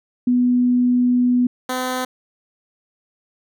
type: tone pair in turn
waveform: sine / 10% pulse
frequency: 246.9 / 254.9 Hz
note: B3 / C4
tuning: 0 / -45 cents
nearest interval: minor second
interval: 55 cents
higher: second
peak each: -13 dBFS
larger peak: neither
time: 0.27-1.47 / 1.69-2.05 s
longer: first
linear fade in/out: 5 ms
effects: none